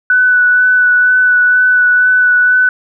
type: tone with vibrato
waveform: sine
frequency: 1489 Hz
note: F#6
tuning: 11 cents sharp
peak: -6 dBFS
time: 0.1-2.69 s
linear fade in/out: 2 ms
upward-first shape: sine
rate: 2.1 Hz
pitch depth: 14 cents each way
effects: none